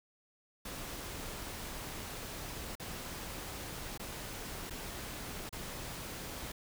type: noise with dropouts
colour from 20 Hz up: pink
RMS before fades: -43 dBFS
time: 0.65-6.52 s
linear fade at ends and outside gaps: 5 ms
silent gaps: 2.754-2.797 / 3.977-3.995 / 4.699-4.706 / 5.493-5.526 s
effects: none